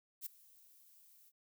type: noise with ADSR envelope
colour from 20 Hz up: violet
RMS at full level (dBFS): -41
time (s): 0.21-1.32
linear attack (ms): 51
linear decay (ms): 8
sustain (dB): -23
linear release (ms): 44
effects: none